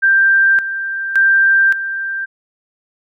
sine tone with tremolo, 1578 Hz, G6, 11 cents sharp, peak -8 dBFS, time 0.02-2.26 s, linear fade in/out 20 ms, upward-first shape square, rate 0.88 Hz, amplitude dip 70%, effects none

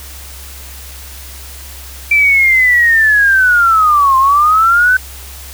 sine linear two-way sweep, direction down then up, 2349 to 1046.5 to 1531 Hz, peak -6 dBFS, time 2.11-4.97 s, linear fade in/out 5 ms, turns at 4.17 s, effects added 67 Hz sine -31 dBFS peak until 5.53 s + white hiss -33 dBFS RMS until 5.53 s

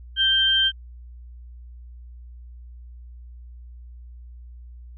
sine tone pair together, 1568 / 3147 Hz, G6 / G7, 0 / +6 cents, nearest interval octave, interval 1206 cents, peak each -24 / -17 dBFS, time 0.16-0.72 s, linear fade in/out 50 ms, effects added 60 Hz sine -39 dBFS peak until 4.97 s

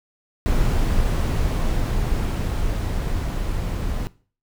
brown noise with level ramp, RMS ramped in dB -19 to -25 dBFS, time 0.46-4.07 s, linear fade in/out 0 ms, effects noise-tail reverb RT60 0.4 s tail -19 dB re dry

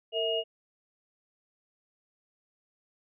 sine tone cluster, 455.8 / 652 / 2863 Hz, A#4 / E5 / F7, -39 / -19 / +42 cents, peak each -31 dBFS, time 0.12-0.44 s, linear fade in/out 50 ms, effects none

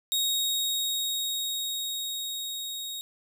sawtooth tone with level ramp, 3760 Hz, A#7, 14 cents sharp, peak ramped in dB -21 to -31 dBFS, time 0.12-3.01 s, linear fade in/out 0 ms, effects none

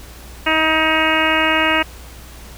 harmonic tone, 316.3 Hz, D#4, 29 cents sharp, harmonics 1 / 2 / 3 / 4 / 5 / 6 / 7 / 8 / 9, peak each -22 / -22 / -22 / -22 / -22 / -22 / -22 / -22 / -22 dBFS, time 0.46-1.83 s, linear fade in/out 10 ms, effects added 60 Hz sine -37 dBFS peak until 2.57 s + pink hiss -40 dBFS RMS until 2.57 s

